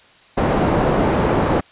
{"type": "low-pass noise", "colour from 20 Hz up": "white", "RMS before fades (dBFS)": -17, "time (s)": [0.37, 1.61], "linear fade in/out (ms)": 10, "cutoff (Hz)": 630, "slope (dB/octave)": 12, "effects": ["white hiss -49 dBFS RMS until 1.71 s", "resampled to 8000 Hz"]}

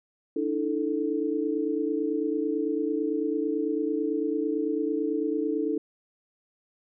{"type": "chord", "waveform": "sine", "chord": "D suspended second", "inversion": "none", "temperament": "equal with one note detuned", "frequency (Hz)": [293.7, 322.7, 440], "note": ["D4", "E4", "A4"], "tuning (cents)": [0, -37, 0], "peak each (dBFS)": -29, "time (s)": [0.36, 5.78], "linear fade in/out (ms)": 5, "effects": []}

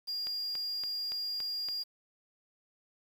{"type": "tone", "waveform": "triangle", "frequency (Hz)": 4817, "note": "D8", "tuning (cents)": 43, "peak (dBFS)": -32, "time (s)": [0.07, 1.84], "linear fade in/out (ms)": 20}
{"type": "click train", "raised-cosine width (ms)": 0.2, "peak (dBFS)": -27, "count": 6, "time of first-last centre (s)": [0.27, 1.686], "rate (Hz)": 3.53}
{"effects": ["9-bit"]}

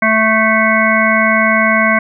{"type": "harmonic tone", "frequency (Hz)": 220, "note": "A3", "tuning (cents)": 0, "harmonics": [1, 3, 5, 7, 9, 10], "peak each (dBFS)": [-16, -16, -16, -16, -16, -16], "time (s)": [0.02, 1.99], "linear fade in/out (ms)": 5, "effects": []}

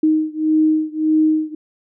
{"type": "beating tone pair", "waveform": "sine", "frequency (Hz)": [311.1, 312.8], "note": ["D#4", "D#4"], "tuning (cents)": [0, 9], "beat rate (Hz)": 1.7, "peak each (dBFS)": [-16, -17], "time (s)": [0.03, 1.55], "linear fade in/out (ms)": 5, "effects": []}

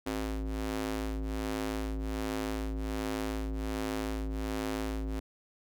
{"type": "ring-modulated tone", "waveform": "sawtooth", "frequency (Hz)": 106.9, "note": "A2", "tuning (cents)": -49, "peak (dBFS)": -25, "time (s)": [0.06, 5.2], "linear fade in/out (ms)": 10, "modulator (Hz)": 161, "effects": []}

